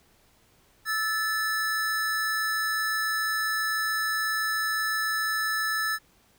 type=tone pair together; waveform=square; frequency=1315.5 / 1743 Hz; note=E6 / A6; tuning=-4 / -17 cents; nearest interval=perfect fourth; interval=487 cents; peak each=-32 / -27 dBFS; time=0.85-5.99 s; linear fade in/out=50 ms; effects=pink hiss -62 dBFS RMS until 6.38 s